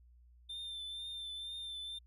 triangle tone with vibrato, 3573 Hz, A7, 26 cents sharp, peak -40 dBFS, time 0.49-1.99 s, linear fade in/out 10 ms, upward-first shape triangle, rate 2.1 Hz, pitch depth 36 cents each way, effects added 60 Hz sine -59 dBFS peak until 2.06 s

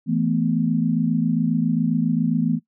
sine chord, E suspended fourth, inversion none, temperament just, 164.81 / 219.8 / 247.2 Hz, E3 / A3 / B3, 0 / -2 / +2 cents, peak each -22 dBFS, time 0.06-2.6 s, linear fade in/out 50 ms, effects noise-tail reverb RT60 0.1 s tail -20 dB re dry

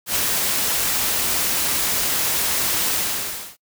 white noise with ADSR envelope, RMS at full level -19 dBFS, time 0.06-3.57 s, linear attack 99 ms, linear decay 7 ms, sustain -2 dB, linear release 620 ms, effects noise-tail reverb RT60 0.1 s tail -26 dB re dry

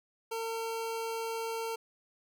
25% pulse tone, 453.7 Hz, A#4, 47 cents flat, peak -30 dBFS, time 0.31-1.76 s, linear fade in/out 10 ms, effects none

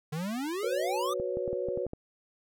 square exponential sweep, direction up, 146.83 to 1244.5 Hz, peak -32 dBFS, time 0.12-1.14 s, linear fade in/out 10 ms
sine chord, F# suspended fourth, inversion none, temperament equal, 370 / 493.9 / 554.4 Hz, F#4 / B4 / C#5, 0 / 0 / 0 cents, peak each -34 dBFS, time 0.63-1.86 s, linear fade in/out 5 ms
clicks, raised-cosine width 2 ms, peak -24 dBFS, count 8, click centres 1.199 / 1.371 / 1.478 / 1.53 / 1.686 / 1.775 / 1.866 / 1.934 s
effects none

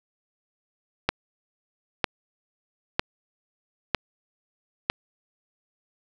click train, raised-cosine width 0.3 ms, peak -4 dBFS, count 5, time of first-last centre 1.09-4.9 s, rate 1.05 Hz, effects none

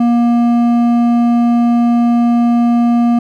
sine tone with hard clipping, 237.2 Hz, A#3, 30 cents sharp, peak -10 dBFS, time 0-3.19 s, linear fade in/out 5 ms, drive 8 dB, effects none

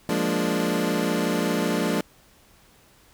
25% pulse chord, Bb dominant seventh, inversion second, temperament equal, 174.61 / 207.7 / 233.1 / 293.7 Hz, F3 / Ab3 / Bb3 / D4, 0 / 0 / 0 / 0 cents, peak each -24 dBFS, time 0.09-2.01 s, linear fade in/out 2 ms, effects pink hiss -56 dBFS RMS until 3.13 s

